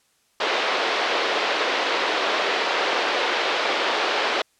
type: band-pass noise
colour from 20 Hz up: pink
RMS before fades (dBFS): -23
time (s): 0.4-4.42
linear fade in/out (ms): 5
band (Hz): 400 to 4200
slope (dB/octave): 24
effects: white hiss -64 dBFS RMS until 4.59 s + low-pass 10000 Hz 12 dB/octave